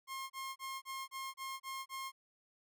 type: tone bursts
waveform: sawtooth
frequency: 1069 Hz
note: C6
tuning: 37 cents sharp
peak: -37 dBFS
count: 8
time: 0.07-2.12 s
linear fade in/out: 50 ms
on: 230 ms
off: 30 ms
effects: none